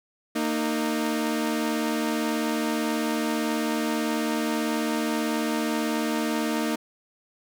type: tone pair together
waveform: sawtooth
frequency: 230 / 308.3 Hz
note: A#3 / D#4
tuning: -23 / -16 cents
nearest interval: perfect fourth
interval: 507 cents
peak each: -23 / -23 dBFS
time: 0.35-6.76 s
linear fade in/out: 10 ms
effects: none